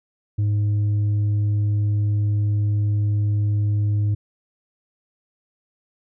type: tone with tanh clipping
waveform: sine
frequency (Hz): 103.83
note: G#2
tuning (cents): 0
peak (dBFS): -18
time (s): 0.38-4.15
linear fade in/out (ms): 10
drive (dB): 3
effects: none